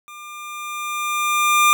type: tone with level ramp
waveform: 25% pulse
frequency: 1200 Hz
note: D6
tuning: 37 cents sharp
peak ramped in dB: -33 to -7 dBFS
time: 0.08-1.73 s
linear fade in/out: 0 ms
effects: none